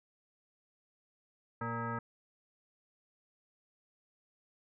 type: tone with frequency modulation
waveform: sine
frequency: 581 Hz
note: D5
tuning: 19 cents flat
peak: -34 dBFS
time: 1.61-1.99 s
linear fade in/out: 5 ms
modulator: 349 Hz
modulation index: 2.8
effects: none